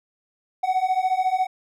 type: beating tone pair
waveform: triangle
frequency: 740 / 754 Hz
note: F#5 / F#5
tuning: 0 / +32 cents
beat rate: 14 Hz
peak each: -21 / -20 dBFS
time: 0.63-1.47 s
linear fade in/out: 10 ms
effects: none